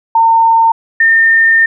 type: tone pair in turn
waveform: sine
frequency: 909 / 1814 Hz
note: A#5 / A#6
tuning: -44 / -48 cents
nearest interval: octave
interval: 1196 cents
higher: second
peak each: -5 dBFS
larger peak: neither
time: 0.15-0.72 / 1-1.66 s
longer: second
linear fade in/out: 5 ms
effects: none